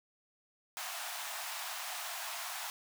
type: high-pass noise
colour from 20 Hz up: pink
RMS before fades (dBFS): -41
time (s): 0.77-2.7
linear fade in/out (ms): 0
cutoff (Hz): 650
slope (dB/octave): 96
effects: none